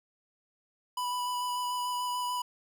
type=tone with vibrato; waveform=square; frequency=987.8 Hz; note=B5; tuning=in tune; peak=-31 dBFS; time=0.97-2.42 s; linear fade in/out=5 ms; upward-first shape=square; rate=6.8 Hz; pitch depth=10 cents each way; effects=none